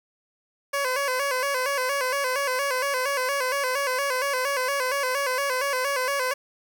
15% pulse tone with vibrato, 535 Hz, C5, 38 cents sharp, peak -17 dBFS, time 0.73-6.34 s, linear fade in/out 10 ms, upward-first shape square, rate 4.3 Hz, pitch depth 84 cents each way, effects 9-bit

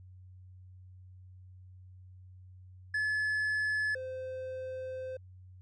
triangle tone pair in turn, 1718 / 517.6 Hz, A6 / C5, -42 / -19 cents, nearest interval octave + major sixth, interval 2077 cents, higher first, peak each -27 / -35 dBFS, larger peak first, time 2.94-3.95 / 3.95-5.17 s, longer second, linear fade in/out 5 ms, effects added 92 Hz sine -50 dBFS peak until 5.61 s + resampled to 22050 Hz

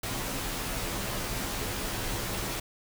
pink noise with comb filter, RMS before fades -33 dBFS, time 0.03-2.6 s, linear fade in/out 5 ms, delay 13 ms, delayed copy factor -0.7, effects none

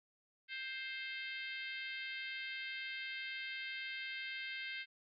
harmonic tone, 526 Hz, C5, 9 cents sharp, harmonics 3 / 4 / 5 / 6 / 7 / 8 / 9, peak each -47 / -45 / -49 / -50 / -53 / -57 / -58 dBFS, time 0.48-4.86 s, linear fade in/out 50 ms, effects none

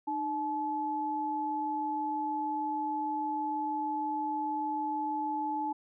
sine tone pair together, 304.4 / 861 Hz, D#4 / A5, -38 / -38 cents, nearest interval octave + tritone, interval 1800 cents, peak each -36 / -31 dBFS, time 0.07-5.73 s, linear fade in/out 10 ms, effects none

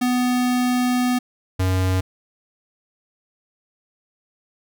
square tone pair in turn, 248.6 / 93.12 Hz, B3 / F#2, +12 / +12 cents, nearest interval octave + perfect fourth, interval 1700 cents, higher first, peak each -18 dBFS, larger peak neither, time 0.01-1.19 / 1.59-2.01 s, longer first, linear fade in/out 10 ms, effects none

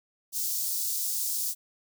white high-pass noise, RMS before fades -30 dBFS, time 0.32-1.55 s, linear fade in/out 50 ms, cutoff 4900 Hz, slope 24 dB/octave, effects none

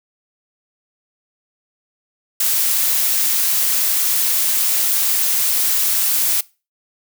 blue noise, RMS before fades -17 dBFS, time 2.4-6.41 s, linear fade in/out 5 ms, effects noise-tail reverb RT60 0.3 s tail -22 dB re dry

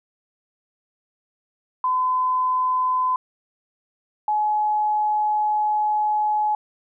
sine tone pair in turn, 1017 / 847.2 Hz, C6 / G#5, -50 / +34 cents, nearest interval minor third, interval 316 cents, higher first, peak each -18 dBFS, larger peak neither, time 1.84-3.16 / 4.28-6.55 s, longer second, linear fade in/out 2 ms, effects none

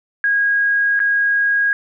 sine tone with dropouts, 1640 Hz, G#6, 22 cents flat, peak -13 dBFS, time 0.24-1.73 s, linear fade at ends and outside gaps 1 ms, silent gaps 0.993-1.001 s, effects none

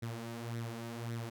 sawtooth tone with flanger, 116.3 Hz, A#2, 4 cents flat, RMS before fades -41 dBFS, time 0.02-1.3 s, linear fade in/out 10 ms, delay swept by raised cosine 0.51 to 5.41 ms, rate 1.8 Hz, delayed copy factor +0.6, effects none

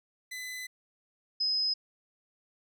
sawtooth / sine tone pair in turn, 2011 / 5067 Hz, B6 / D#8, +31 / +31 cents, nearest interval octave + major third, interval 1600 cents, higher second, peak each -34 / -26 dBFS, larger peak second, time 0.31-0.67 / 1.4-1.74 s, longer first, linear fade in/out 10 ms, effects none

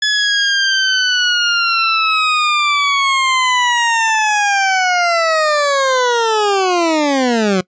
20% pulse linear sweep, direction down, 1710 to 180 Hz, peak -7 dBFS, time 0.02-7.61 s, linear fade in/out 5 ms, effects noise-tail reverb RT60 0.1 s tail -22 dB re dry + resampled to 16000 Hz

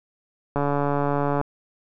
click train, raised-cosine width 1 ms, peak -10 dBFS, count 123, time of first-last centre 0.56-1.413 s, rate 143 Hz, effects none

